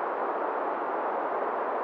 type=band-pass noise; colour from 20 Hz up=white; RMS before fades=-30 dBFS; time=0-1.83 s; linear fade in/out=0 ms; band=350 to 1100 Hz; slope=24 dB/octave; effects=none